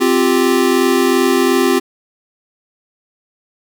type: chord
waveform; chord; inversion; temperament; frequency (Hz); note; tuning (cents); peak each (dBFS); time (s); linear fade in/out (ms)
square; C suspended fourth; none; equal; 261.6 / 349.2 / 392; C4 / F4 / G4; 0 / 0 / 0; -16; 0-1.8; 20
effects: none